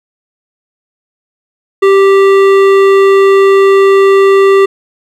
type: tone with hard clipping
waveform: sine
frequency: 391.3 Hz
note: G4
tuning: 3 cents flat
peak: -5 dBFS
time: 1.82-4.66 s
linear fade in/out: 10 ms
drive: 13 dB
effects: none